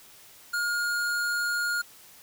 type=tone with hard clipping; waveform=sine; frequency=1424 Hz; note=F6; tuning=33 cents sharp; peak=-27 dBFS; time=0.53-1.82 s; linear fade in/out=10 ms; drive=17 dB; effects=white hiss -52 dBFS RMS until 2.22 s